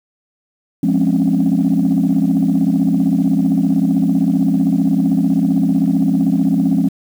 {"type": "chord", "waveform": "sine", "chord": "Db major seventh", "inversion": "first", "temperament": "equal", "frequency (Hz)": [174.61, 207.7, 261.6, 277.2], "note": ["F3", "Ab3", "C4", "Db4"], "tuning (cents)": [0, 0, 0, 0], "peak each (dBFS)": -16, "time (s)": [0.83, 6.89], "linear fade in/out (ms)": 5, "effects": ["tanh soft clip ceiling -6 dBFS", "7-bit"]}